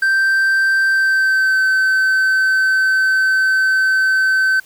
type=tone with pitch glide; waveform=triangle; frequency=1565 to 1535.5 Hz; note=G6 to G6; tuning=-3 to -36 cents; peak=-10 dBFS; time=0.02-4.6 s; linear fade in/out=5 ms; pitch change=-33 cents; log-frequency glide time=0.89-1.61 s; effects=white hiss -47 dBFS RMS until 4.65 s